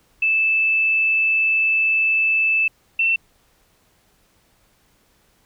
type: tone pair in turn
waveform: sine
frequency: 2631 / 2688 Hz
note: E7 / E7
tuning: -4 / +33 cents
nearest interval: unison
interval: 37 cents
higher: second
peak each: -15 dBFS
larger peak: neither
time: 0.22-2.68 / 2.99-3.16 s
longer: first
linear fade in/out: 5 ms
effects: pink hiss -60 dBFS RMS until 5.45 s